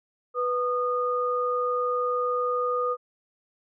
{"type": "tone pair together", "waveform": "sine", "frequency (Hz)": [493.9, 1226.7], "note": ["B4", "D#6"], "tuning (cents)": [0, -25], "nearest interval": "octave + major third", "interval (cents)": 1575, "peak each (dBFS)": -26, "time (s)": [0.34, 2.97], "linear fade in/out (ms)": 50, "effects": []}